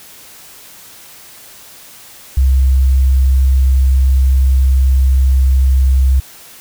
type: tone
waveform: sine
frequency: 65.9 Hz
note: C2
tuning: 13 cents sharp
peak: -7 dBFS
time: 2.37-6.2 s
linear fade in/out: 5 ms
effects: white hiss -38 dBFS RMS until 6.6 s